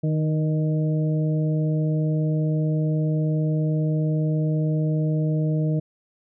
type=harmonic tone with a mistuned harmonic; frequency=154.9 Hz; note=D#3; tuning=7 cents flat; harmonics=1 / 2 / 3 / 4; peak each=-20 / -29 / -33 / -34 dBFS; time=0.03-5.8 s; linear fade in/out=10 ms; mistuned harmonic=3; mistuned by=+24 cents; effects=none